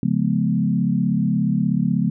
sine chord, C# dominant seventh, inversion none, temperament equal with one note detuned, 138.59 / 174.61 / 211.3 / 246.9 Hz, C#3 / E#3 / G#3 / B3, 0 / 0 / +30 / 0 cents, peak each -24 / -21 / -21 / -24 dBFS, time 0.03-2.1 s, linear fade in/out 2 ms, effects none

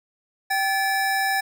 square tone pair together, 778 / 1729.5 Hz, G5 / A6, -13 / -30 cents, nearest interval octave + major second, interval 1383 cents, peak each -24 dBFS, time 0.5-1.41 s, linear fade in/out 10 ms, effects none

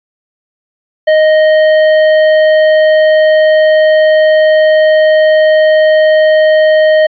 triangle tone with hard clipping, 622.3 Hz, D#5, in tune, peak -6 dBFS, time 1.07-7.07 s, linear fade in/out 10 ms, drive 13 dB, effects resampled to 11025 Hz

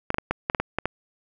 clicks, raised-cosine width 0.5 ms, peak -8 dBFS, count 9, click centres 0.104 / 0.144 / 0.184 / 0.31 / 0.499 / 0.548 / 0.6 / 0.786 / 0.856 s, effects none

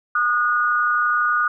sine tone pair together, 1221 / 1452.8 Hz, D#6 / F#6, -33 / -32 cents, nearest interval minor third, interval 301 cents, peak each -19 dBFS, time 0.15-1.48 s, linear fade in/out 5 ms, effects none

